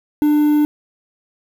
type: tone with quantisation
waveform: triangle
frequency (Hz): 297.8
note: D4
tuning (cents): +24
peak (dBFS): -9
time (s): 0.22-0.65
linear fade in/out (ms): 0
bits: 6
effects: none